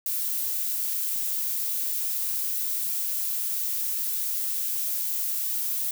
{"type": "noise", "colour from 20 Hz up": "violet", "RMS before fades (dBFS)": -28, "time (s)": [0.06, 5.91], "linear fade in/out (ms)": 2, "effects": []}